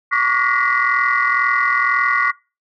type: tone cluster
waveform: sine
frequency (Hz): 1116 / 1158 / 1440 / 1900 / 2023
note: C#6 / D6 / F#6 / A#6 / B6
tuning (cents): +11 / -25 / -47 / +33 / +41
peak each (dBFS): -20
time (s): 0.11-2.32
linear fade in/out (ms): 20
effects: noise-tail reverb RT60 0.3 s tail -23 dB re dry + tanh soft clip ceiling -5 dBFS